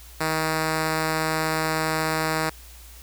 5% pulse tone, 158.3 Hz, D#3, 30 cents sharp, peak -11 dBFS, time 0.2-2.5 s, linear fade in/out 10 ms, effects added 59 Hz sine -44 dBFS peak until 3.02 s + white hiss -48 dBFS RMS until 3.02 s

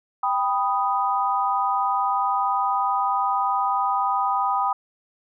sine chord, G augmented, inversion none, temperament equal with one note detuned, 789 / 987.8 / 1244.5 Hz, G5 / B5 / D#6, +11 / 0 / 0 cents, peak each -24 dBFS, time 0.23-4.73 s, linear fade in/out 5 ms, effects none

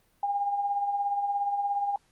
sine tone with tremolo, 808 Hz, G#5, 48 cents flat, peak -23 dBFS, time 0.23-1.96 s, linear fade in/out 2 ms, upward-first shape triangle, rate 17 Hz, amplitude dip 55%, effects pink hiss -67 dBFS RMS until 2.11 s + Opus 32 kbps

